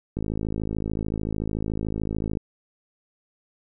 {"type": "click train", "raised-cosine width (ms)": 3, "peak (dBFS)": -15, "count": 119, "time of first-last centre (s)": [0.17, 2.371], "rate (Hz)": 53.6, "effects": []}